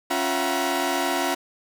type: tone cluster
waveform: sawtooth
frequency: 276.7 / 352.5 / 667 / 750 / 956 Hz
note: C#4 / F4 / E5 / F#5 / A#5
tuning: -3 / +16 / +20 / +23 / +43 cents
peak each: -25 dBFS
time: 0.1-1.35 s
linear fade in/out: 10 ms
effects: none